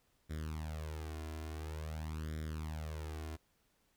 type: tone with flanger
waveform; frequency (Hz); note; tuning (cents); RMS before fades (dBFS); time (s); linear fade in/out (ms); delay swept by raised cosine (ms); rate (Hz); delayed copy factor
sawtooth; 77.9; D#2; +3; -42; 0.29-3.37; 20; 0.55 to 2.95; 0.48; +0.85
effects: pink hiss -75 dBFS RMS until 3.96 s